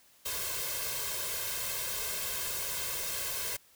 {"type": "noise with comb filter", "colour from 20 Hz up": "white", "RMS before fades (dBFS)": -35, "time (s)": [0.25, 3.57], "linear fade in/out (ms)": 10, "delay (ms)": 1.9, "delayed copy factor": 0.8, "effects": ["white hiss -62 dBFS RMS until 3.75 s"]}